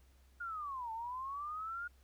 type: linear two-way sweep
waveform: sine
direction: down then up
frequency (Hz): 1437 to 880 to 1437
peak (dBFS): -39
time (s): 0.4-1.88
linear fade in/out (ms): 10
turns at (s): 0.92
effects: added 65 Hz sine -62 dBFS peak until 2.03 s + pink hiss -72 dBFS RMS until 2.03 s